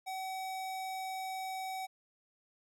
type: tone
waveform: square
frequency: 758 Hz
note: F#5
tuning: 42 cents sharp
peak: -38 dBFS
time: 0.06-1.87 s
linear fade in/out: 20 ms
effects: none

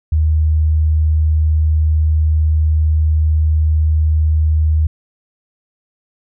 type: tone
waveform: sine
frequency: 77.78 Hz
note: D#2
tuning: in tune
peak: -10 dBFS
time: 0.12-4.87 s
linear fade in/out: 5 ms
effects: none

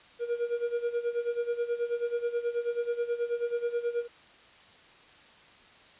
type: tone with tremolo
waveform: triangle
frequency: 475 Hz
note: A#4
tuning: 33 cents sharp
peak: -23 dBFS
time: 0.19-4.08 s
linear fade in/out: 50 ms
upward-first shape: sine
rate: 9.3 Hz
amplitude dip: 80%
effects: white hiss -55 dBFS RMS until 5.99 s + resampled to 8000 Hz

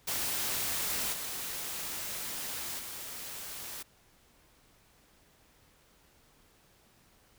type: noise with level steps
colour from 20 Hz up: white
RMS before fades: -33 / -38 / -42 dBFS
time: 0.07-3.83 s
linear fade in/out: 10 ms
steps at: 1.12 / 2.78 s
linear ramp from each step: 20 ms
effects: pink hiss -64 dBFS RMS until 7.38 s

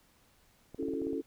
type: clicks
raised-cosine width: 2 ms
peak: -32 dBFS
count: 7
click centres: 0.746 / 0.828 / 0.885 / 0.937 / 1.018 / 1.069 / 1.131 s
type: chord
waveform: sine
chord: F# minor seventh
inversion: second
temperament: equal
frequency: 277.2 / 329.6 / 370 / 440 Hz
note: C#4 / E4 / F#4 / A4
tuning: 0 / 0 / 0 / 0 cents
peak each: -36 / -38 / -41 / -37 dBFS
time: 0.78-1.22 s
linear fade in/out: 20 ms
effects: pink hiss -66 dBFS RMS until 1.26 s

